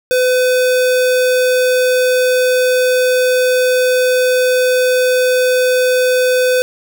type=tone; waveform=square; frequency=505 Hz; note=B4; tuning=39 cents sharp; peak=-11 dBFS; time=0.11-6.62 s; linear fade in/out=0 ms; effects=none